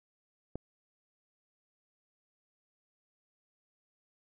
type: click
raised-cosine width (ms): 2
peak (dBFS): -24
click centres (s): 0.556
effects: none